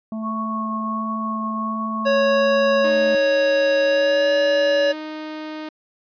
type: harmonic tone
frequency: 220 Hz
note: A3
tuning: in tune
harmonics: 1 / 3 / 4 / 5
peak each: -25 / -36 / -48 / -42 dBFS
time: 0.12-3.15 s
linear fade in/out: 2 ms
type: tone with vibrato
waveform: sine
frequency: 1100 Hz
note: C#6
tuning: 14 cents flat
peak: -25 dBFS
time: 0.22-2.91 s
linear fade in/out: 50 ms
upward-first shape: sine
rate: 1.4 Hz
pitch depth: 13 cents each way
type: tone with pitch glide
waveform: square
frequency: 554 to 567.3 Hz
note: C#5 to C#5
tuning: -1 to +40 cents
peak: -16 dBFS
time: 2.05-4.93 s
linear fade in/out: 20 ms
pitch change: +41 cents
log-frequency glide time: 3.83-4.33 s
type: tone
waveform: sawtooth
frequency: 309.2 Hz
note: D#4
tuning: 11 cents flat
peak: -25 dBFS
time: 2.84-5.69 s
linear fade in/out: 5 ms
effects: resampled to 11025 Hz